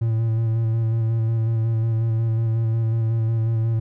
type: tone with vibrato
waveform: triangle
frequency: 113.1 Hz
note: A2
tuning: 48 cents sharp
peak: -16 dBFS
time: 0.01-3.8 s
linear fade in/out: 10 ms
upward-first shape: square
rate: 5.5 Hz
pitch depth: 20 cents each way
effects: none